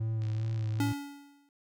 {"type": "tone with vibrato", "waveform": "triangle", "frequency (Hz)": 110, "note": "A2", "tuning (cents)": 0, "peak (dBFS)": -27, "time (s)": [0, 0.93], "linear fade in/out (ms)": 10, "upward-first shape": "sine", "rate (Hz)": 2.5, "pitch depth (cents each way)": 29}
{"type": "click train", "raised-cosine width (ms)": 0.2, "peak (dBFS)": -34, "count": 45, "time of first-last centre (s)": [0.22, 0.934], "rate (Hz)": 61.6}
{"type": "tone with exponential decay", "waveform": "square", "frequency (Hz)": 284, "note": "C#4", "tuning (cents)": 42, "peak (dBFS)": -27, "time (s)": [0.8, 1.49], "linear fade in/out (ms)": 1, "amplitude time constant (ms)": 150}
{"effects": []}